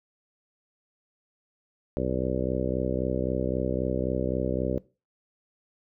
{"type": "harmonic tone", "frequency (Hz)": 63.8, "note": "C2", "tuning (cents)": -43, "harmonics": [1, 2, 3, 4, 5, 6, 7, 8, 9], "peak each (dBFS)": [-34, -34, -34, -34, -34, -34, -34, -34, -34], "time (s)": [1.97, 4.78], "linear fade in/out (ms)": 0, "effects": ["noise-tail reverb RT60 0.3 s tail -20 dB re dry"]}